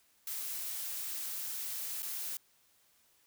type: noise with dropouts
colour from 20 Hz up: blue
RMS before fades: -39 dBFS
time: 0.27-2.37 s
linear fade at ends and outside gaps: 2 ms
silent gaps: 2.022-2.028 s
effects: white hiss -69 dBFS RMS until 3.26 s